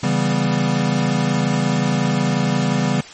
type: chord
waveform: square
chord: C# half-diminished seventh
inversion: none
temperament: equal with one note detuned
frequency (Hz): 139.15 / 164.81 / 196 / 246.9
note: C#3 / E3 / G3 / B3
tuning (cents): +7 / 0 / 0 / 0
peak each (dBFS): -22 / -23 / -22 / -23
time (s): 0.03-3.01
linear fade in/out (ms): 5
effects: white hiss -38 dBFS RMS until 3.13 s + MP3 32 kbps